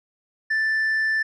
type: tone with tanh clipping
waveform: triangle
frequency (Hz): 1764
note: A6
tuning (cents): +4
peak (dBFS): -20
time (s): 0.5-1.23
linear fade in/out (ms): 10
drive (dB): 7
effects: none